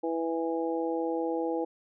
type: harmonic tone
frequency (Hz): 164.81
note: E3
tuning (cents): 0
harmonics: 2 / 3 / 4 / 5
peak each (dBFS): -31 / -31 / -40 / -36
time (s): 0.03-1.65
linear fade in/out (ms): 10
effects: none